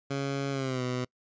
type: tone with pitch glide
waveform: 15% pulse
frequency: 138.59 to 125.63 Hz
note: C#3 to B2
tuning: 0 to +30 cents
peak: -23 dBFS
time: 0.1-1.05 s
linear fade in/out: 10 ms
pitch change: -170 cents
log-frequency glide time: 0.51-0.83 s
effects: noise-tail reverb RT60 0.1 s tail -25 dB re dry + resampled to 16000 Hz